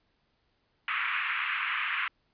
white band-pass noise, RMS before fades -31 dBFS, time 0.88-2.08 s, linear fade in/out 2 ms, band 1100 to 2700 Hz, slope 48 dB/octave, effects pink hiss -73 dBFS RMS until 2.33 s + resampled to 11025 Hz

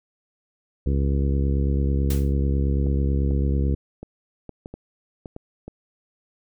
harmonic tone, 69.1 Hz, C#2, 5 cents flat, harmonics 1 / 2 / 3 / 4 / 5 / 6 / 7, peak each -20 / -26 / -30 / -32 / -34 / -36 / -37 dBFS, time 0.86-3.75 s, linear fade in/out 5 ms
white noise with exponential decay, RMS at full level -30 dBFS, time 2.1-2.33 s, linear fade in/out 5 ms, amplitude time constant 50 ms
clicks, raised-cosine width 2 ms, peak -22 dBFS, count 9, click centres 2.866 / 3.31 / 4.03 / 4.493 / 4.659 / 4.74 / 5.258 / 5.364 / 5.68 s
effects none

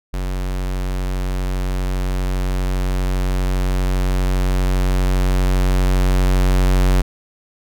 square tone with level ramp, 46.25 Hz, F#1, in tune, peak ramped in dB -21 to -12 dBFS, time 0.13-7.02 s, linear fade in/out 10 ms, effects none

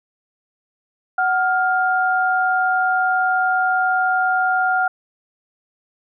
sine tone pair together, 745 / 1406.4 Hz, F#5 / F6, +12 / +12 cents, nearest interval major seventh, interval 1100 cents, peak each -18 dBFS, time 1.18-4.88 s, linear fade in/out 5 ms, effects none

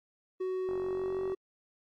triangle tone with pitch glide, 372.6 to 379.3 Hz, F#4 to F#4, +12 to +43 cents, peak -29 dBFS, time 0.4-1.35 s, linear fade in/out 10 ms, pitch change +31 cents, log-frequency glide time 0.83-1.21 s
click train, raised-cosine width 1 ms, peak -30 dBFS, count 30, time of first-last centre 0.69-1.32 s, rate 46 Hz
effects AAC 64 kbps

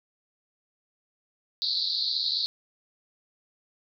pink band-pass noise, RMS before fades -28 dBFS, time 1.62-2.46 s, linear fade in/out 0 ms, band 3900 to 4600 Hz, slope 96 dB/octave, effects none

